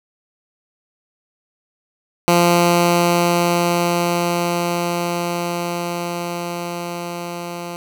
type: tone with level ramp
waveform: 10% pulse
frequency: 173.2 Hz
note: F3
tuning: 14 cents flat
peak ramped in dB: -3 to -19 dBFS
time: 2.28-7.76 s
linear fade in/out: 0 ms
effects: none